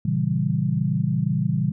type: chord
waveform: sine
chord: A# diminished seventh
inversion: none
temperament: equal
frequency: 116.54 / 138.59 / 164.81 / 196 Hz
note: A#2 / C#3 / E3 / G3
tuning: 0 / 0 / 0 / 0 cents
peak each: -27 / -24 / -24 / -26 dBFS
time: 0.05-1.72 s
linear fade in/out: 5 ms
effects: none